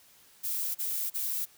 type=noise bursts; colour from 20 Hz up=violet; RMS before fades=-32 dBFS; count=3; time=0.43-1.458 s; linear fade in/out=20 ms; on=320 ms; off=34 ms; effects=white hiss -59 dBFS RMS until 1.57 s